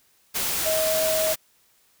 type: tone in noise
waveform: sine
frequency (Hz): 634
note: D#5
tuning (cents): +32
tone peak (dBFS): -22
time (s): 0.65-1.34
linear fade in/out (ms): 20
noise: white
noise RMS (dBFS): -26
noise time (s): 0.34-1.36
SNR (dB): +1
effects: white hiss -62 dBFS RMS until 2 s